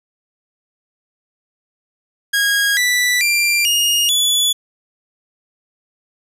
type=tone with pitch steps; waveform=sawtooth; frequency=1639 / 1971.8 / 2372 / 2854 / 3433 Hz; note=G#6 / B6 / D7 / F7 / A7; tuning=-23 / -3 / +17 / +37 / -43 cents; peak=-10 dBFS; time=2.33-4.53 s; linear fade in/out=10 ms; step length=440 ms; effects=resampled to 32000 Hz + 8-bit